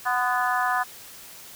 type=harmonic tone with a mistuned harmonic; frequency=246.9 Hz; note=B3; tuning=in tune; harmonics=3 / 4 / 5 / 6 / 7; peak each=-26 / -27 / -28 / -29 / -29 dBFS; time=0.05-0.84 s; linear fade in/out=20 ms; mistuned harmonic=4; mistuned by=+43 cents; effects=white hiss -44 dBFS RMS until 1.55 s